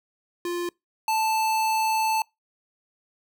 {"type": "tone pair in turn", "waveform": "square", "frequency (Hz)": [349.2, 879.9], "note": ["F4", "A5"], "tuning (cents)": [0, 0], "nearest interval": "octave + major third", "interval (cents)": 1600, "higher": "second", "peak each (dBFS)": [-27, -22], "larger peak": "second", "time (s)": [[0.45, 0.69], [1.08, 2.22]], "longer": "second", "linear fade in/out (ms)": 2, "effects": ["noise-tail reverb RT60 0.2 s tail -26 dB re dry"]}